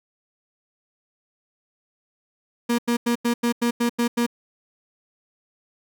35% pulse tone bursts, 237.4 Hz, A#3, 32 cents sharp, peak -17 dBFS, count 9, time 2.69-4.265 s, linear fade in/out 10 ms, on 95 ms, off 90 ms, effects none

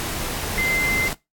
sine tone in noise, 2073 Hz, C7, 17 cents flat, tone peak -20 dBFS, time 0.58-1.08 s, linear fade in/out 0 ms, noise pink, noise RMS -27 dBFS, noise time 0-1.13 s, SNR +4 dB, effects noise-tail reverb RT60 0.2 s tail -20 dB re dry + AAC 64 kbps

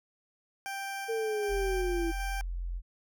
20% pulse tone with tremolo, 786 Hz, G5, 4 cents sharp, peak -30 dBFS, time 0.66-2.41 s, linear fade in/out 0 ms, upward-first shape square, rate 1.3 Hz, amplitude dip 25%
sine linear sweep, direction down, 457.8 to 329.6 Hz, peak -29 dBFS, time 1.08-2.12 s, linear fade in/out 20 ms
sine tone, 43.65 Hz, F1, in tune, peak -32 dBFS, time 1.48-2.82 s, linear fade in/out 50 ms
effects none

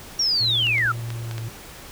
sine linear sweep, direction down, 5680 to 1273 Hz, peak -18 dBFS, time 0.19-0.92 s, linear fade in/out 5 ms
triangle tone with pitch glide, 116.4 to 113.48 Hz, A#2 to A#2, -2 to -46 cents, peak -26 dBFS, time 0.4-1.49 s, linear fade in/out 10 ms, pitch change -44 cents, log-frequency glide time 1.19-1.37 s
clicks, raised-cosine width 0.2 ms, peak -17 dBFS, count 5, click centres 0.669 / 0.782 / 1.104 / 1.312 / 1.381 s
effects pink hiss -41 dBFS RMS until 1.91 s

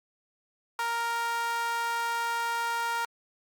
sawtooth tone with high-pass filter, 466.2 Hz, A#4, in tune, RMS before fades -30 dBFS, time 0.79-3.05 s, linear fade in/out 2 ms, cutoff 1100 Hz, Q 7.8, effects Opus 48 kbps

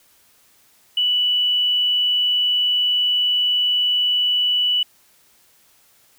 triangle tone, 2960 Hz, F#7, in tune, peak -12 dBFS, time 0.97-4.83 s, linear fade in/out 5 ms, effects tanh soft clip ceiling -14 dBFS + white hiss -56 dBFS RMS until 6.18 s

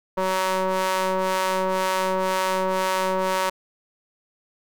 sawtooth ring-modulated tone, 187.5 Hz, F#3, 23 cents sharp, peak -14 dBFS, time 0.17-3.5 s, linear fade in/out 10 ms, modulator 751 Hz, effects none

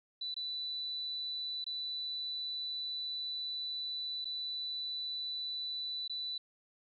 sine tone with dropouts, 3977 Hz, B7, 11 cents sharp, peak -36 dBFS, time 0.21-6.38 s, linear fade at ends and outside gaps 5 ms, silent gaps 0.343-0.364 / 1.643-1.664 / 4.246-4.253 / 6.079-6.096 s, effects none

